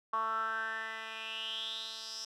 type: tone with band-pass filter sweep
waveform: 10% pulse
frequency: 222.1 Hz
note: A3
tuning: 16 cents sharp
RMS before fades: -38 dBFS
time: 0.13-2.25 s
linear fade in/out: 5 ms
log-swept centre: 1100 to 5400 Hz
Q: 7
effects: none